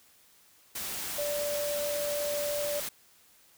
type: tone in noise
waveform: sine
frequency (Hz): 584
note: D5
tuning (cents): -10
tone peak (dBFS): -30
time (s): 1.18-2.8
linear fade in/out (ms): 5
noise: white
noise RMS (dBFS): -36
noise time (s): 0.75-2.89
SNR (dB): +3
effects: white hiss -61 dBFS RMS until 3.57 s